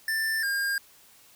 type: tone pair in turn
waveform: square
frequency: 1775 / 1611.9 Hz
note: A6 / G6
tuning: +15 / +48 cents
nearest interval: major second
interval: 167 cents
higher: first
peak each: -26 dBFS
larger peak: neither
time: 0.08-0.43 / 0.43-0.78 s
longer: neither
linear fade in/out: 2 ms
effects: white hiss -56 dBFS RMS until 1.35 s